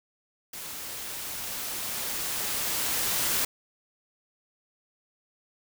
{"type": "noise with level ramp", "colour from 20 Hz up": "white", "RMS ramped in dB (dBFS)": [-39, -26], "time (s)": [0.53, 3.45], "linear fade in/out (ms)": 5, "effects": []}